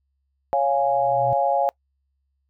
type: chord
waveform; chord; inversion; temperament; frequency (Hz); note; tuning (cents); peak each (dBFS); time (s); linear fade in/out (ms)
sine; Db major; none; equal; 554.4 / 698.5 / 830.6; Db5 / F5 / Ab5; 0 / 0 / 0; -22; 0.53-1.69; 0
type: tone with exponential growth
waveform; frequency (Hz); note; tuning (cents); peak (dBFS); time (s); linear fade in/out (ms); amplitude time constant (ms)
triangle; 124.9; B2; +20; -24; 0.59-1.33; 0; 160
effects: noise-tail reverb RT60 0.1 s tail -25 dB re dry + added 68 Hz sine -69 dBFS peak until 2.49 s